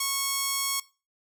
5% pulse tone, 1100 Hz, C#6, 14 cents flat, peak -14 dBFS, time 0-0.8 s, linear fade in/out 5 ms, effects noise-tail reverb RT60 0.3 s tail -19 dB re dry

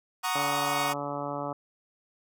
sawtooth chord, D# minor seventh, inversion first, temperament equal, 740 / 932.3 / 1108.7 / 1244.5 Hz, F#5 / A#5 / C#6 / D#6, 0 / 0 / 0 / 0 cents, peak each -29 dBFS, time 0.23-0.94 s, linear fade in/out 20 ms
harmonic tone, 143.6 Hz, D3, 39 cents flat, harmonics 1 / 2 / 3 / 4 / 5 / 6 / 7 / 8 / 9, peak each -41 / -38 / -42 / -36 / -39 / -39 / -42 / -40 / -42 dBFS, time 0.35-1.53 s, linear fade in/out 5 ms
effects none

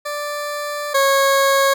20% pulse tone pair in turn, 587.3 / 548.1 Hz, D5 / C#5, 0 / -20 cents, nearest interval minor second, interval 120 cents, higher first, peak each -18 / -8 dBFS, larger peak second, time 0.05-0.94 / 0.94-1.74 s, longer first, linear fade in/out 10 ms, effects none

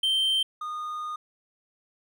triangle tone pair in turn, 3128 / 1227.4 Hz, G7 / D#6, -4 / -24 cents, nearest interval octave + major third, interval 1620 cents, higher first, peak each -20 / -29 dBFS, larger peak first, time 0.03-0.43 / 0.61-1.16 s, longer second, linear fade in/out 5 ms, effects none

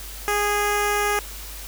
10% pulse tone with notch filter, 412.7 Hz, G#4, 11 cents flat, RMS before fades -22 dBFS, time 0.28-1.19 s, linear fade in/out 0 ms, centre 4000 Hz, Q 1.4, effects added 50 Hz sine -37 dBFS peak until 1.67 s + white hiss -38 dBFS RMS until 1.67 s

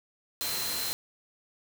sine tone in noise, 4114 Hz, C8, 30 cents flat, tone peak -35 dBFS, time 0.41-0.93 s, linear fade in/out 0 ms, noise white, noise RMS -33 dBFS, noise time 0.41-0.93 s, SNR -5 dB, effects none

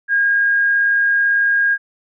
sine tone with amplitude modulation, 1626 Hz, G#6, 37 cents flat, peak -11 dBFS, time 0.08-1.78 s, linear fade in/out 50 ms, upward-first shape sine, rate 118 Hz, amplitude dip 25%, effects none

